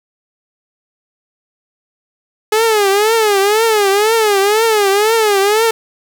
sawtooth tone with vibrato, 421.7 Hz, G#4, 26 cents sharp, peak -6 dBFS, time 2.52-5.71 s, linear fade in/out 5 ms, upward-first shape triangle, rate 2 Hz, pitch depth 160 cents each way, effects 7-bit

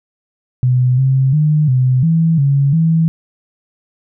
sine tone with pitch steps, 126.1 / 133 / 152 / 128.2 / 163.7 / 139.6 / 162.9 Hz, B2 / C3 / D#3 / C3 / E3 / C#3 / E3, +36 / +29 / -40 / -35 / -12 / +13 / -20 cents, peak -9 dBFS, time 0.63-3.08 s, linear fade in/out 0 ms, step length 350 ms, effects none

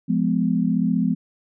sine chord, F diminished, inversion none, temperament just, 174.61 / 209.5 / 251.4 Hz, F3 / Ab3 / Cb4, 0 / +15 / +31 cents, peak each -22 dBFS, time 0.08-1.15 s, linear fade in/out 20 ms, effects none

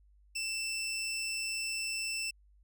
20% pulse tone, 2666 Hz, E7, 19 cents sharp, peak -29 dBFS, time 0.35-2.31 s, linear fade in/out 10 ms, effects added 50 Hz sine -60 dBFS peak until 2.63 s

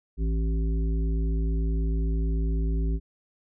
harmonic tone with a mistuned harmonic, 54.6 Hz, A1, 13 cents flat, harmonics 1 / 3 / 5 / 7, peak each -23 / -33 / -37 / -40 dBFS, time 0.17-3 s, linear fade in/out 50 ms, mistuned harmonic 7, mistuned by +18 cents, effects none

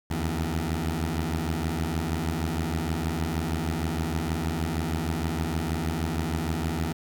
15% pulse beating tone pair, 77.78 / 84.18 Hz, D#2 / E2, 0 / +37 cents, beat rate 6.4 Hz, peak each -23 dBFS, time 0.1-6.93 s, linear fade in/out 10 ms, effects 8-bit

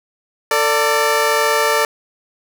15% pulse tone pair together, 450 / 586 Hz, A4 / D5, +39 / -4 cents, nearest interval perfect fourth, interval 457 cents, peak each -10 dBFS, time 0.51-1.85 s, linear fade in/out 2 ms, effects none

